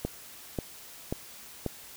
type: click train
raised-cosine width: 2 ms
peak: -16 dBFS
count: 4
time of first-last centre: 0.05-1.663 s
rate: 1.86 Hz
effects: white hiss -48 dBFS RMS until 1.96 s